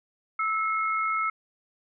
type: tone pair together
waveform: sine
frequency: 1308 / 2163 Hz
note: E6 / C#7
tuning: -14 / -43 cents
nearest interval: major sixth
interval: 871 cents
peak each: -25 / -30 dBFS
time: 0.39-1.3 s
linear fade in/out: 5 ms
effects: none